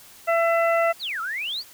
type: harmonic tone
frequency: 670 Hz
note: E5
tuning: 28 cents sharp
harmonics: 1 / 2 / 3 / 4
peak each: -19 / -25 / -27 / -33 dBFS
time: 0.27-0.93 s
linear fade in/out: 20 ms
type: exponential two-way sweep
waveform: sine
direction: down then up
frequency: 4900 to 1270 to 4900 Hz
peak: -26 dBFS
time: 0.99-1.64 s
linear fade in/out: 50 ms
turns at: 1.21 s
effects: white hiss -48 dBFS RMS until 1.73 s